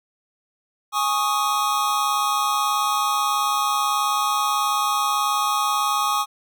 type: chord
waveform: square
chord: Ab suspended fourth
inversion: none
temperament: just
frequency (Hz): 830.6 / 1107.5 / 1245.9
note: Ab5 / Db6 / Eb6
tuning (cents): 0 / -2 / +2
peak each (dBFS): -26 / -24 / -24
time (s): 0.92-6.26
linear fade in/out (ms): 50
effects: none